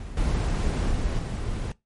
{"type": "noise with level steps", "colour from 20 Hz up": "brown", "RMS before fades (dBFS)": [-36, -24, -26, -29], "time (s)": [0, 1.72], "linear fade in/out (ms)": 2, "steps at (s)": [0.17, 0.91, 1.19], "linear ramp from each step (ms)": 2, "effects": ["noise-tail reverb RT60 0.2 s tail -21 dB re dry", "MP3 48 kbps"]}